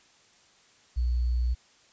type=tone with sample-and-hold; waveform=sine; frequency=60.6 Hz; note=B1; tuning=32 cents flat; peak=-23 dBFS; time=0.96-1.55 s; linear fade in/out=20 ms; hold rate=4410 Hz; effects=white hiss -60 dBFS RMS until 1.92 s + resampled to 16000 Hz